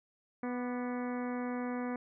harmonic tone with a mistuned harmonic, 246.9 Hz, B3, in tune, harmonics 1 / 2 / 3 / 4 / 5 / 6 / 7 / 8 / 9, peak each -35 / -41 / -45 / -47 / -49 / -51 / -52 / -53 / -54 dBFS, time 0.43-1.96 s, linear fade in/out 2 ms, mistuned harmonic 5, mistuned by -40 cents, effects none

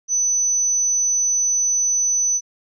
sine tone, 6000 Hz, F#8, 23 cents sharp, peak -16 dBFS, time 0.08-2.41 s, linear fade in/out 50 ms, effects none

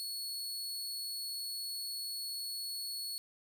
sawtooth tone, 4383 Hz, C#8, 20 cents flat, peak -35 dBFS, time 0-3.18 s, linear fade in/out 0 ms, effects none

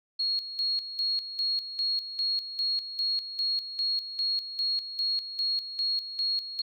sine tone with tremolo, 4301 Hz, C8, 47 cents sharp, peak -25 dBFS, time 0.19-6.62 s, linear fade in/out 10 ms, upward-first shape square, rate 2.5 Hz, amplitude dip 70%, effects none

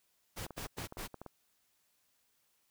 pink noise bursts, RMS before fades -42 dBFS, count 4, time 0.36-1.079 s, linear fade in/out 20 ms, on 110 ms, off 93 ms
clicks, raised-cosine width 1 ms, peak -31 dBFS, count 10, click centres 0.464 / 0.507 / 0.58 / 0.661 / 0.784 / 0.924 / 0.971 / 1.143 / 1.216 / 1.263 s
effects white hiss -75 dBFS RMS until 2.7 s

